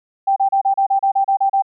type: tone bursts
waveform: sine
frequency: 784 Hz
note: G5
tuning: in tune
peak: -12 dBFS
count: 11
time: 0.27-1.623 s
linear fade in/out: 10 ms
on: 93 ms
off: 33 ms
effects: none